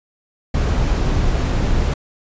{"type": "noise", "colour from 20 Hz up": "brown", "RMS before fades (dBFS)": -17, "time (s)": [0.54, 1.94], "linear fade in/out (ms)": 5, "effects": ["resampled to 16000 Hz"]}